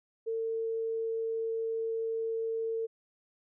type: tone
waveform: sine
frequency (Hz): 451.2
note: A4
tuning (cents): +44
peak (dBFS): -30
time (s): 0.26-2.87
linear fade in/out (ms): 20
effects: none